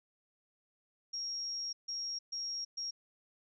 sine tone bursts at uneven times, 5588 Hz, F8, in tune, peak -36 dBFS, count 4, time 1.13-1.73 / 1.88-2.19 / 2.32-2.65 / 2.77-2.91 s, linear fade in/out 10 ms, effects none

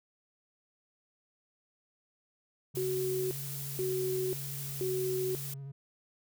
triangle tone with vibrato, 137.7 Hz, C#3, 11 cents flat, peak -38 dBFS, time 2.74-5.72 s, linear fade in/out 10 ms, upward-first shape sine, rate 13 Hz, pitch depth 25 cents each way
blue noise, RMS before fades -41 dBFS, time 2.75-5.54 s, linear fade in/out 5 ms
sine tone bursts, 373 Hz, F#4, 14 cents sharp, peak -30 dBFS, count 3, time 2.77-5.35 s, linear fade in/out 0 ms, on 540 ms, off 480 ms
effects none

